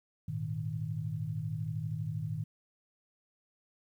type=chord; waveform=sine; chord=Ab suspended second; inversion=none; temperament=equal; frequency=103.83 / 116.54 / 155.56 Hz; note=Ab2 / Bb2 / Eb3; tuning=0 / 0 / 0 cents; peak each=-39 / -38 / -36 dBFS; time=0.28-2.44 s; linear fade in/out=5 ms; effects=11-bit